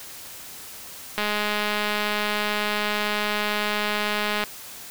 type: click train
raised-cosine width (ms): 0.3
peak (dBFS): -9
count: 682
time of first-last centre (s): 1.18-4.438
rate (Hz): 209
effects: white hiss -40 dBFS RMS until 4.9 s